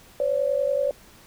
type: tone pair together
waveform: sine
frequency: 520 / 570.5 Hz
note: C5 / C#5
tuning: -11 / +50 cents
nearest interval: major second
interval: 161 cents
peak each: -25 / -22 dBFS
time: 0.2-0.91 s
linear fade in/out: 2 ms
effects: pink hiss -51 dBFS RMS until 1.26 s